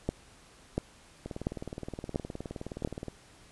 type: two click trains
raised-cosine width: 2 ms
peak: -15 / -24 dBFS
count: 5 / 36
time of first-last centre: 0.09-2.849 / 1.26-3.083 s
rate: 1.45 / 19.2 Hz
effects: pink hiss -57 dBFS RMS until 3.51 s + resampled to 24000 Hz